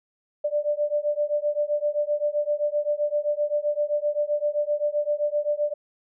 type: beating tone pair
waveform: sine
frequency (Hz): 587.3 / 595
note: D5 / D5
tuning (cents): 0 / +22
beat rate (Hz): 7.7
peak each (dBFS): -25 / -25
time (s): 0.44-5.74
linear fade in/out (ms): 10
effects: none